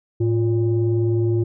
sine tone pair together, 110 / 349.2 Hz, A2 / F4, 0 / 0 cents, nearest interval octave + minor sixth, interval 2000 cents, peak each -17 / -19 dBFS, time 0.2-1.44 s, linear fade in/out 10 ms, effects tanh soft clip ceiling -11 dBFS

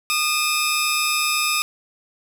15% pulse tone pair together, 1221 / 2590 Hz, D#6 / E7, -33 / -31 cents, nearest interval octave + minor second, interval 1302 cents, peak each -15 dBFS, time 0.1-1.62 s, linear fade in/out 0 ms, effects none

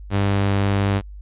sawtooth tone with pitch glide, 100 to 99.37 Hz, G2 to G2, +35 to +24 cents, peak -13 dBFS, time 0.1-1.02 s, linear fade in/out 50 ms, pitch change -11 cents, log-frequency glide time 0.27-0.46 s, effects added 50 Hz sine -34 dBFS peak until 1.21 s + resampled to 8000 Hz

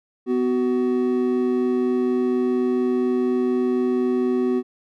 triangle tone pair together, 250.2 / 374.4 Hz, B3 / F#4, +23 / +20 cents, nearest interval perfect fifth, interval 697 cents, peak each -19 dBFS, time 0.26-4.63 s, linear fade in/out 50 ms, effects none

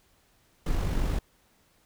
brown noise with amplitude modulation, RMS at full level -25 dBFS, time 0.66-1.19 s, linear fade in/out 5 ms, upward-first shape sine, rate 48.3 Hz, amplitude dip 35%, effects pink hiss -65 dBFS RMS until 1.85 s

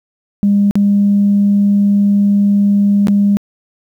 sine tone with dropouts, 202.1 Hz, G#3, 47 cents flat, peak -7 dBFS, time 0.43-3.37 s, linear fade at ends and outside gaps 0 ms, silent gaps 0.71-0.755 / 3.071-3.083 s, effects tanh soft clip ceiling -3 dBFS + 8-bit

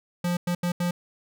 square tone bursts at uneven times, 175.6 Hz, F3, 10 cents sharp, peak -24 dBFS, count 4, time 0.24-0.37 / 0.47-0.55 / 0.63-0.72 / 0.8-0.91 s, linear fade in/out 5 ms, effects none

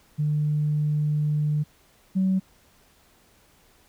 sine tone pair in turn, 150 / 189.01 Hz, D3 / F#3, +37 / +37 cents, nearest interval major third, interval 400 cents, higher second, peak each -20 / -18 dBFS, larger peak second, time 0.18-1.64 / 2.15-2.4 s, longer first, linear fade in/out 20 ms, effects tanh soft clip ceiling -15 dBFS + pink hiss -59 dBFS RMS until 3.88 s

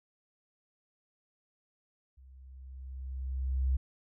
sine tone with level ramp, 65.41 Hz, C2, in tune, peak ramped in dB -53 to -24 dBFS, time 2.17-3.77 s, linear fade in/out 10 ms, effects none

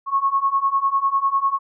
sine beating tone pair, 1091 / 1101 Hz, C#6 / C#6, -28 / -12 cents, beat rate 10 Hz, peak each -21 / -19 dBFS, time 0.06-1.59 s, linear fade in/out 50 ms, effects none

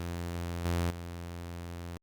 sawtooth tone with level steps, 86.1 Hz, F2, 24 cents flat, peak -30 / -24 / -35 dBFS, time 0-1.97 s, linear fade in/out 0 ms, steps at 0.65 / 0.9 s, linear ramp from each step 5 ms, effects Opus 32 kbps

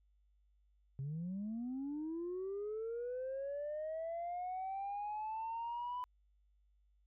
sine linear sweep, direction up, 130.81 to 1000 Hz, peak -37 dBFS, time 0.99-6.04 s, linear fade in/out 0 ms, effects tanh soft clip ceiling -36 dBFS + added 50 Hz sine -69 dBFS peak until 7.06 s

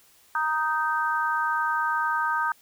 harmonic tone, 311.1 Hz, D#4, in tune, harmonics 3 / 4 / 5, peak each -27 / -27 / -27 dBFS, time 0.35-2.52 s, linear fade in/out 2 ms, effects white hiss -58 dBFS RMS until 2.61 s

